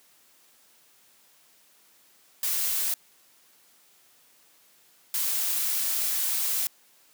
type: noise bursts at uneven times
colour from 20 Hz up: blue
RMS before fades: -27 dBFS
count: 2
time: 2.43-2.94 / 5.14-6.67 s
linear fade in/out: 2 ms
effects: white hiss -60 dBFS RMS until 7.13 s + high-pass 150 Hz 12 dB/octave